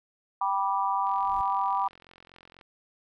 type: chord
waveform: sine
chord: G major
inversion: none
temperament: just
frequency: 784 / 980 / 1176 Hz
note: G5 / B5 / D6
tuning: 0 / -14 / +2 cents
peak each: -29 / -27 / -30 dBFS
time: 0.41-1.88 s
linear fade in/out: 5 ms
type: noise with exponential growth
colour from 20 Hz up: brown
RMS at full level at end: -41 dBFS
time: 0.99-1.41 s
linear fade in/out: 2 ms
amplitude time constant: 90 ms
type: click train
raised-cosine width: 0.3 ms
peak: -35 dBFS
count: 69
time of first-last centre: 1.07-2.612 s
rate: 44.1 Hz
effects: none